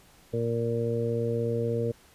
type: harmonic tone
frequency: 116.54 Hz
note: A#2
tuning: in tune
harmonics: 1 / 2 / 3 / 4 / 5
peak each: -30 / -34 / -37 / -28 / -38 dBFS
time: 0.33-1.92 s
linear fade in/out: 10 ms
effects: pink hiss -57 dBFS RMS until 2.14 s + resampled to 32000 Hz